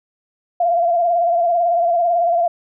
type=tone with vibrato; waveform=sine; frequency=689 Hz; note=F5; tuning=24 cents flat; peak=-13 dBFS; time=0.6-2.48 s; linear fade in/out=5 ms; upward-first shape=sine; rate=18 Hz; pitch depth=56 cents each way; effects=none